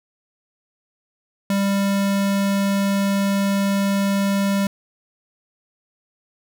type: tone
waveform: square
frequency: 198 Hz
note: G3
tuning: 18 cents sharp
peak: -18 dBFS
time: 1.5-4.67 s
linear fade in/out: 2 ms
effects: none